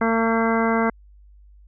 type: harmonic tone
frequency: 226.8 Hz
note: A#3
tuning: 47 cents flat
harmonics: 1 / 2 / 3 / 4 / 5 / 6 / 7 / 9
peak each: -21 / -24 / -26 / -27 / -28 / -29 / -29 / -31 dBFS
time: 0.01-0.9 s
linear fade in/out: 5 ms
effects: added 50 Hz sine -46 dBFS peak until 1.67 s